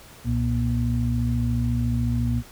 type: tone cluster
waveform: sine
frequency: 64.2 / 118.3 / 238.9 Hz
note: C2 / A#2 / A#3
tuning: -32 / +26 / +43 cents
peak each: -26 / -23 / -26 dBFS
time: 0.24-2.43 s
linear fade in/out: 50 ms
effects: pink hiss -47 dBFS RMS until 2.51 s